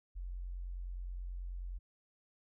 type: tone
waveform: sine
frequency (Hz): 44.7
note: F1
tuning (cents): +41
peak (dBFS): -39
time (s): 0.15-1.79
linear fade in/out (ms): 20
effects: none